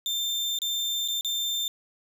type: tone with dropouts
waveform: 35% pulse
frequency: 3584 Hz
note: A7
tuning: 31 cents sharp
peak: -24 dBFS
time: 0.06-1.68 s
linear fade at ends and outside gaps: 1 ms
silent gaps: 0.588-0.618 / 1.078-1.084 / 1.21-1.247 s
effects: none